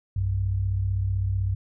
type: tone pair together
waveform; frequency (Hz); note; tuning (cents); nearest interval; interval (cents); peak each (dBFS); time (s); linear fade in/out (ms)
sine; 60.92 / 96.7; B1 / G2; -23 / -23; minor sixth; 800; -29 / -23; 0.16-1.55; 5
effects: none